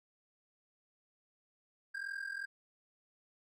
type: ring-modulated tone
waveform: triangle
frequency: 1600 Hz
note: G6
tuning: 35 cents sharp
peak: -34 dBFS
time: 1.94-2.46 s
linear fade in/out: 10 ms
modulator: 21.3 Hz
effects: none